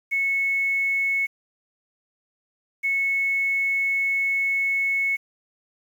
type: tone pair in turn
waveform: sine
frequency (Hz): 2200 / 2200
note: C#7 / C#7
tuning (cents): -14 / -14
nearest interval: unison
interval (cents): 0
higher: neither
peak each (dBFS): -20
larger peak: neither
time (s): 0.11-1.27 / 2.83-5.17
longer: second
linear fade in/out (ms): 20
effects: 8-bit